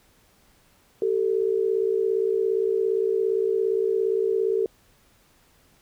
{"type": "tone pair together", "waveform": "sine", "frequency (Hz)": [386.8, 444.2], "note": ["G4", "A4"], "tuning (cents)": [-23, 16], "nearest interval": "major second", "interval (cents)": 239, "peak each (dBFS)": -23, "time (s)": [1.02, 4.66], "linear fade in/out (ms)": 2, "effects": ["pink hiss -60 dBFS RMS until 5.81 s"]}